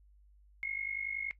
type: tone with amplitude modulation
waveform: sine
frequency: 2164 Hz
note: C#7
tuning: 42 cents flat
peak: -31 dBFS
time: 0.63-1.31 s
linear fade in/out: 0 ms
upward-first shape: sine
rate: 50.5 Hz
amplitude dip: 80%
effects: noise-tail reverb RT60 0.1 s tail -17 dB re dry + added 50 Hz sine -59 dBFS peak until 1.39 s